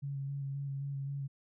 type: tone with vibrato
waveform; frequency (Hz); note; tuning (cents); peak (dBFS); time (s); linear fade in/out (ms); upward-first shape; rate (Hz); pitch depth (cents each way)
sine; 138.9; C#3; +4; -35; 0.02-1.28; 20; square; 3.8; 17
effects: none